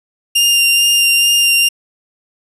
sawtooth tone with vibrato, 2794 Hz, F7, in tune, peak -6 dBFS, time 0.35-1.69 s, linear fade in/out 10 ms, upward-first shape sine, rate 2.3 Hz, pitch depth 12 cents each way, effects resampled to 32000 Hz

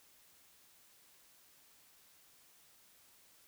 silence, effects white hiss -65 dBFS RMS until 3.47 s

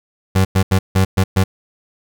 30% pulse tone bursts at uneven times, 95 Hz, F#2, 46 cents sharp, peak -8 dBFS, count 6, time 0.35-0.45 / 0.55-0.63 / 0.71-0.79 / 0.95-1.05 / 1.17-1.24 / 1.36-1.44 s, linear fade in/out 10 ms, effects none

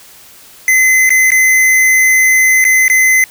square tone with dropouts, 2044 Hz, C7, 41 cents flat, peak -7 dBFS, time 0.68-3.24 s, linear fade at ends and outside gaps 1 ms, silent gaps 1.093-1.104 / 1.305-1.318 / 2.642-2.65 / 2.881-2.899 s, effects white hiss -39 dBFS RMS until 3.3 s

